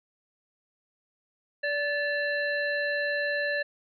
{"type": "harmonic tone with a mistuned harmonic", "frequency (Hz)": 580, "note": "D5", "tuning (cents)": -22, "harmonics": [1, 3, 5, 7], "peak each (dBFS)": [-30, -28, -39, -40], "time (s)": [1.63, 3.63], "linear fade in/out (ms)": 10, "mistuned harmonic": 5, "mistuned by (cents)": -120, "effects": []}